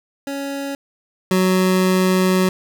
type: tone pair in turn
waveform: 25% pulse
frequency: 278.3 / 185.74 Hz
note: C#4 / F#3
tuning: +7 / +7 cents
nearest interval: perfect fifth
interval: 700 cents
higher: first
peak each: -20 / -10 dBFS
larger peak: second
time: 0.27-0.75 / 1.31-2.49 s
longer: second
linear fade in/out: 2 ms
effects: none